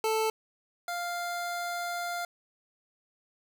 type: tone pair in turn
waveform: 25% pulse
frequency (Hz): 440 / 698.5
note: A4 / F5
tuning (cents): 0 / 0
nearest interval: minor sixth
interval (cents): 800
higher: second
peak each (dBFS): -22 / -28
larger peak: first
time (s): 0.04-0.3 / 0.88-2.25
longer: second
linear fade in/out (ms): 2
effects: none